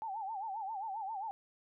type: tone with vibrato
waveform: sine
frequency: 832 Hz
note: G#5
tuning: 3 cents sharp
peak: -37 dBFS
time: 0.02-1.31 s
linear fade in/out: 0 ms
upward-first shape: sine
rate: 7.5 Hz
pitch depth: 160 cents each way
effects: none